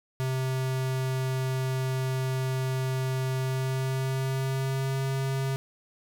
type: tone with pitch glide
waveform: square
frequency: 130.81 to 134.49 Hz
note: C3 to C3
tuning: 0 to +48 cents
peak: -27 dBFS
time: 0.2-5.56 s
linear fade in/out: 0 ms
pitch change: +48 cents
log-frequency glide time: 3.39-5 s
effects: none

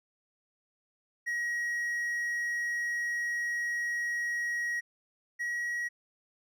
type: tone pair in turn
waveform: triangle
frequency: 1900 / 1908.9 Hz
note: A#6 / A#6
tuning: +33 / +41 cents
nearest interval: unison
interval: 8 cents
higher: second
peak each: -28 / -29 dBFS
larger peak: first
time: 1.26-4.81 / 5.39-5.89 s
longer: first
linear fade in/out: 20 ms
effects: none

